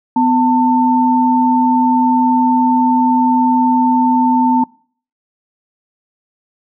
sine tone pair together, 251.1 / 894.8 Hz, B3 / A5, +29 / +29 cents, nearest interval octave + minor seventh, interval 2200 cents, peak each -12 dBFS, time 0.16-4.64 s, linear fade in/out 5 ms, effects noise-tail reverb RT60 0.5 s tail -24 dB re dry

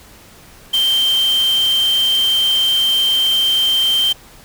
sine tone in noise, 3136 Hz, G7, in tune, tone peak -12 dBFS, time 0.73-4.13 s, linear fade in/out 10 ms, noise white, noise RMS -28 dBFS, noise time 0.73-4.13 s, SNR +13 dB, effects pink hiss -43 dBFS RMS until 4.44 s

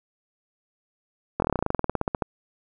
slowing click train, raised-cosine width 1 ms, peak -9 dBFS, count 20, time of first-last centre 1.4-2.222 s, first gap 22 ms, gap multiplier 1.07, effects none

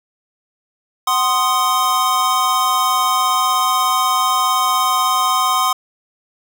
square chord, C diminished, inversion second, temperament equal with one note detuned, 749.9 / 1046.5 / 1244.5 Hz, Gb5 / C6 / Eb6, +23 / 0 / 0 cents, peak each -23 / -17 / -19 dBFS, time 1.07-5.73 s, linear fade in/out 5 ms, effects none

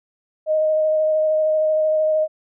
sine tone with vibrato, 622.3 Hz, D#5, in tune, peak -15 dBFS, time 0.46-2.28 s, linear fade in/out 50 ms, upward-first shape square, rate 13 Hz, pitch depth 9 cents each way, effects none

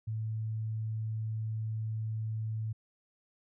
sine tone, 110 Hz, A2, in tune, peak -32 dBFS, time 0.07-2.73 s, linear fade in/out 10 ms, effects none

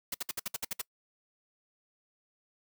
white noise bursts, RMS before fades -34 dBFS, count 9, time 0.12-0.816 s, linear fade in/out 5 ms, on 24 ms, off 60 ms, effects noise-tail reverb RT60 0.1 s tail -25 dB re dry

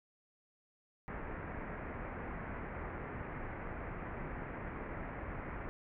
pink low-pass noise, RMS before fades -43 dBFS, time 1.08-5.69 s, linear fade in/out 0 ms, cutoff 2200 Hz, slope 48 dB/octave, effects none

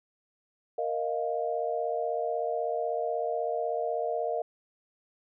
sine chord, Bb suspended fourth, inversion none, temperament equal, 466.2 / 622.3 / 698.5 Hz, Bb4 / Eb5 / F5, 0 / 0 / 0 cents, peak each -32 dBFS, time 0.78-4.42 s, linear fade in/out 5 ms, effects none

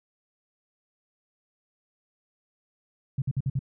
sine tone bursts, 134 Hz, C3, 42 cents sharp, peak -23 dBFS, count 5, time 3.18-3.592 s, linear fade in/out 5 ms, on 40 ms, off 53 ms, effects none

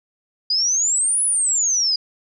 sine exponential two-way sweep, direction up then down, 4849 to 10300 to 4849 Hz, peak -16 dBFS, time 0.5-1.96 s, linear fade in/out 5 ms, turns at 1.23 s, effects none

